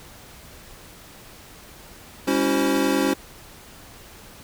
square tone cluster, 200.9 / 277.6 / 326.4 / 376.5 / 523 Hz, G3 / C#4 / E4 / F#4 / C5, +43 / +3 / -17 / +30 / -1 cents, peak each -30 / -23 / -26 / -27 / -28 dBFS, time 2.27-3.14 s, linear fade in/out 10 ms, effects pink hiss -45 dBFS RMS until 4.43 s

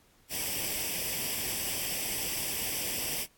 white noise with comb filter, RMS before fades -33 dBFS, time 0.29-3.27 s, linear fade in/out 50 ms, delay 0.37 ms, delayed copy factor +0.7, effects pink hiss -64 dBFS RMS until 3.37 s + AAC 64 kbps

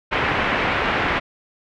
white low-pass noise, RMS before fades -21 dBFS, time 0.11-1.2 s, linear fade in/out 20 ms, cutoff 2400 Hz, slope 24 dB/octave, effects none

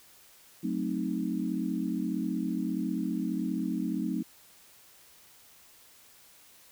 sine chord, F# diminished seventh, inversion none, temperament equal, 185 / 220 / 261.6 / 311.1 Hz, F#3 / A3 / C4 / Eb4, 0 / 0 / 0 / 0 cents, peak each -34 dBFS, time 0.63-4.23 s, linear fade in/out 10 ms, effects white hiss -57 dBFS RMS until 6.71 s

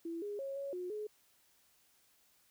sine tone with pitch steps, 334 / 411.1 / 547 / 556 / 360.7 / 423.6 Hz, E4 / G#4 / C#5 / C#5 / F#4 / G#4, +23 / -18 / -23 / +5 / -44 / +34 cents, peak -38 dBFS, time 0.05-1.07 s, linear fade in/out 5 ms, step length 170 ms, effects white hiss -70 dBFS RMS until 2.5 s

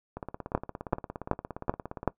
two click trains, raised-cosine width 1 ms, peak -9 / -22 dBFS, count 5 / 33, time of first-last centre 0.55-2.077 / 0.17-2.03 s, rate 2.62 / 17.2 Hz, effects noise-tail reverb RT60 0.1 s tail -20 dB re dry

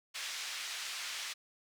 pink band-pass noise, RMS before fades -41 dBFS, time 0.14-1.34 s, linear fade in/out 20 ms, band 2100 to 6400 Hz, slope 12 dB/octave, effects none

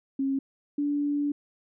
sine tone pair in turn, 271.4 / 289.5 Hz, C#4 / D4, -36 / -25 cents, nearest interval minor second, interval 111 cents, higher second, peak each -24 / -24 dBFS, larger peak neither, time 0.19-0.39 / 0.78-1.32 s, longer second, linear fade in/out 5 ms, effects none

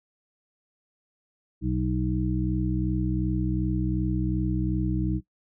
harmonic tone, 62.7 Hz, B1, 27 cents sharp, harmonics 1 / 2 / 3 / 5, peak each -29 / -29 / -29 / -29 dBFS, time 1.61-5.21 s, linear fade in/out 50 ms, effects noise-tail reverb RT60 0.1 s tail -17 dB re dry

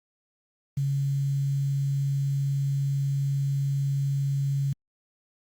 sine tone with quantisation, 138.8 Hz, C#3, 3 cents sharp, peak -23 dBFS, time 0.77-4.73 s, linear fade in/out 5 ms, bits 8, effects Opus 48 kbps

